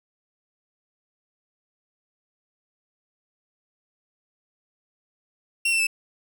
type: tone with pitch steps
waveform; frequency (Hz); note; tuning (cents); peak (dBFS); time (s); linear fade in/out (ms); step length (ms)
40% pulse; 2733 / 2683 / 2634; F7 / E7 / E7; -38 / +30 / -2; -19; 5.65-5.869; 5; 73
effects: none